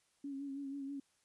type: tone with vibrato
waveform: sine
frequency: 277.2 Hz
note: C#4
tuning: in tune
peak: -40 dBFS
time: 0.24-1 s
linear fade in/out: 5 ms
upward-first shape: sine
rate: 6.2 Hz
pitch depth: 41 cents each way
effects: white hiss -75 dBFS RMS until 1.24 s + resampled to 24000 Hz